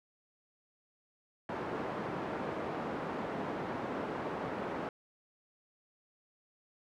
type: band-pass noise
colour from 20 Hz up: pink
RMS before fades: -38 dBFS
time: 1.49-4.89 s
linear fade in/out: 2 ms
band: 220 to 1200 Hz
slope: 12 dB/octave
effects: none